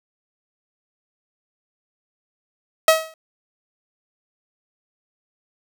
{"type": "tone with exponential decay", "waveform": "sawtooth", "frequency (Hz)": 640, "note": "D#5", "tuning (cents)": 49, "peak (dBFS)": -4, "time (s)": [2.88, 3.14], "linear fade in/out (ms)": 2, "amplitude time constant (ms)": 56, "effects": []}